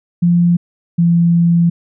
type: tone pair in turn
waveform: sine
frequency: 173.2 / 170.22 Hz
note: F3 / F3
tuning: -14 / -44 cents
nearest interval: unison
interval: 30 cents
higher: first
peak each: -8 dBFS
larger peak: neither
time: 0.22-0.57 / 0.98-1.7 s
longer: second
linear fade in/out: 10 ms
effects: none